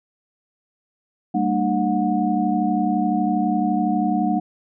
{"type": "tone cluster", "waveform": "sine", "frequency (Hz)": [195.5, 227.5, 301.1, 727], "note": ["G3", "A#3", "D4", "F#5"], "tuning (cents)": [-4, -42, 43, -31], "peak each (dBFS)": -23, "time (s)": [1.34, 4.4], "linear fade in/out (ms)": 10, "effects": []}